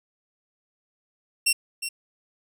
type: tone with echo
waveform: 15% pulse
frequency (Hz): 2730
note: F7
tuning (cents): -40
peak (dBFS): -11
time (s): 1.46-1.53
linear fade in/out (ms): 10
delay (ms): 360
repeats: 1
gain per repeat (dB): -10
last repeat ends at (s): 1.89
effects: none